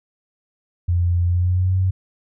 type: tone with pitch glide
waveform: sine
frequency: 87.31 to 93.58 Hz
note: F2 to F#2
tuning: 0 to +20 cents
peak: -15 dBFS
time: 0.88-1.91 s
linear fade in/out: 10 ms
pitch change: +120 cents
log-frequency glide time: 1.26-1.76 s
effects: none